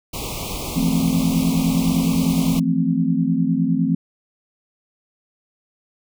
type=band-stop noise; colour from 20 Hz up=pink; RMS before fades=-28 dBFS; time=0.13-2.6 s; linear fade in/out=10 ms; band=1200 to 2200 Hz; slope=96 dB/octave
type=chord; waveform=sine; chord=F major seventh; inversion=third; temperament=equal with one note detuned; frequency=164.81 / 174.61 / 221.1 / 261.6 Hz; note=E3 / F3 / A3 / C4; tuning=0 / 0 / +9 / 0 cents; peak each=-22 / -22 / -23 / -20 dBFS; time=0.76-3.95 s; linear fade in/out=5 ms
effects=none